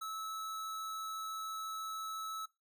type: tone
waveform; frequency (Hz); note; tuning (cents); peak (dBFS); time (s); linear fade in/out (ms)
square; 1303; E6; -20; -40; 0.01-2.46; 10
effects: noise-tail reverb RT60 0.2 s tail -19 dB re dry